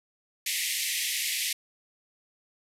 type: band-pass noise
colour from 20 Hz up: pink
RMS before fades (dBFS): -30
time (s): 0.46-1.53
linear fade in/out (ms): 5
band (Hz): 1900 to 14000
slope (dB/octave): 96
effects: none